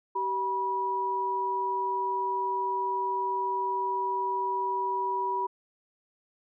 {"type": "tone pair together", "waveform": "sine", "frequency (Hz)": [385.7, 972], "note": ["G4", "B5"], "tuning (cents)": [-28, -28], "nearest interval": "octave + major third", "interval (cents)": 1600, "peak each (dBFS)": [-34, -27], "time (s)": [0.15, 5.47], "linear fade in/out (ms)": 10, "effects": []}